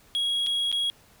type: tone with dropouts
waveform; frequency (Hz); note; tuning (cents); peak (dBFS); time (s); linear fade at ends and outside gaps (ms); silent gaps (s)
triangle; 3310; G#7; -6; -22; 0.15-0.9; 0; 0.464-0.469 / 0.716-0.726
effects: pink hiss -57 dBFS RMS until 1.2 s